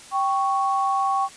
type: tone pair together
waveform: sine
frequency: 782.3 / 1108.7 Hz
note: G5 / C#6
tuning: -4 / 0 cents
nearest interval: tritone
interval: 604 cents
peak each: -22 dBFS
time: 0.11-1.29 s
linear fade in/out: 50 ms
effects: white hiss -44 dBFS RMS until 1.36 s + resampled to 22050 Hz